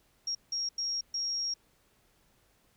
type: tone bursts at uneven times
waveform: sine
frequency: 5588 Hz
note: F8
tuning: in tune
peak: -30 dBFS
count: 4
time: 0.27-0.35 / 0.52-0.69 / 0.78-1.01 / 1.14-1.54 s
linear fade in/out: 5 ms
effects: pink hiss -68 dBFS RMS until 2.76 s